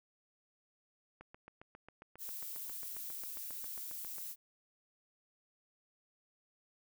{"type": "click train", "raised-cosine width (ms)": 0.5, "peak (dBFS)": -37, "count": 23, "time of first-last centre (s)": [1.21, 4.183], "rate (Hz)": 7.4}
{"type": "noise", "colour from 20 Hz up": "violet", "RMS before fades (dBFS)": -44, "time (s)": [2.18, 4.36], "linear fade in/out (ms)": 50}
{"effects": []}